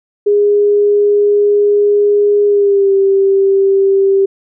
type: tone with pitch glide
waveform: sine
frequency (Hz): 411 to 390.9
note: G#4 to G4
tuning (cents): -18 to -5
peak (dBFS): -7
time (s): 0.26-4.26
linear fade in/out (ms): 10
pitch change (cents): -87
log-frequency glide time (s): 2.46-2.93
effects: none